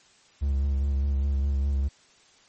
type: tone with vibrato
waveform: triangle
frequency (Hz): 69.3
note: C#2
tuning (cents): 0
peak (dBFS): -20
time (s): 0.41-1.89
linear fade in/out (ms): 20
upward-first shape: sine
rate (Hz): 4.9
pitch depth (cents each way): 36
effects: white hiss -58 dBFS RMS until 2.48 s + MP3 32 kbps